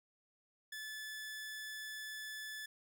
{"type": "tone", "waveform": "sawtooth", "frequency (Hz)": 1733, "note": "A6", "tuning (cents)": -27, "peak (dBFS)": -40, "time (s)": [0.72, 2.66], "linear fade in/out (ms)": 5, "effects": []}